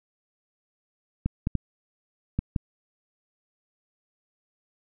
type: clicks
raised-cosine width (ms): 5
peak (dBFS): -12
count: 5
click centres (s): 1.26 / 1.471 / 1.553 / 2.39 / 2.562
effects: none

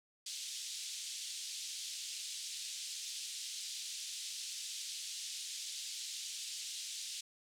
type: band-pass noise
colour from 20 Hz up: pink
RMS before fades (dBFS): -44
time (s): 0.26-7.21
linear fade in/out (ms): 5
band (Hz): 3300 to 8700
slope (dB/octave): 24
effects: none

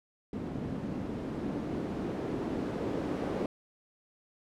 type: noise with low-pass filter sweep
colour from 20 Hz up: blue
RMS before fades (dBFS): -35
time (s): 0.33-3.46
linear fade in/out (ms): 2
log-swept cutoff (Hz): 220 to 350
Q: 1.4
effects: none

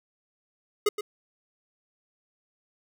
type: tone with echo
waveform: square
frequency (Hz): 417.4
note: G#4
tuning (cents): +9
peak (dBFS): -20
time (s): 0.86-0.89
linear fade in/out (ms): 5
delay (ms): 120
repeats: 1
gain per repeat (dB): -10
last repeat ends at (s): 1.01
effects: none

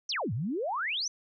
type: exponential two-way sweep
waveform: sine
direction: down then up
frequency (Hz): 6272 to 99.4 to 6272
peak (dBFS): -29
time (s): 0.09-1.08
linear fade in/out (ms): 5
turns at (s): 0.33
effects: none

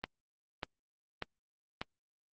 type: click train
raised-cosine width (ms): 0.3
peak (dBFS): -19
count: 4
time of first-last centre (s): 0.04-1.815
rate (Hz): 1.69
effects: Opus 24 kbps

